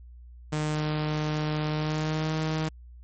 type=tone with pitch glide; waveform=sawtooth; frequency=152.6 to 157.16 Hz; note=D#3 to D#3; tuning=-33 to +18 cents; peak=-22 dBFS; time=0.52-2.69 s; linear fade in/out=10 ms; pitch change=+51 cents; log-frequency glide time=1.69-2.33 s; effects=added 60 Hz sine -44 dBFS peak until 3.03 s + MP3 32 kbps